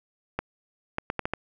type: clicks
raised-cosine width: 0.5 ms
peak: -12 dBFS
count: 6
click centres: 0.39 / 0.984 / 1.101 / 1.193 / 1.255 / 1.336 s
effects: none